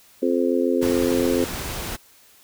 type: harmonic tone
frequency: 87 Hz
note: F2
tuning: 6 cents flat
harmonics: 3 / 4 / 5 / 6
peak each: -22 / -23 / -24 / -25 dBFS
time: 0.22-1.45 s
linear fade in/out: 10 ms
type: noise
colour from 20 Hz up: pink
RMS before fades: -30 dBFS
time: 0.81-1.97 s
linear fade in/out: 20 ms
effects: white hiss -53 dBFS RMS until 2.43 s